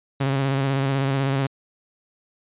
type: tone with vibrato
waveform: sawtooth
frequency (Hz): 136.2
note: C#3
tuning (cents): -30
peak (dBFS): -16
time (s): 0.2-1.47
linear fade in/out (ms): 10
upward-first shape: square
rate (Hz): 16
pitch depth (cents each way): 31
effects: resampled to 8000 Hz